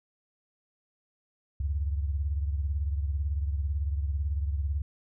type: beating tone pair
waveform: sine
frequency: 70.8 / 88.8 Hz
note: C#2 / F2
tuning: +37 / +29 cents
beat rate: 18 Hz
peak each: -27 / -35 dBFS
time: 1.6-4.82 s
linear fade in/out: 5 ms
effects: none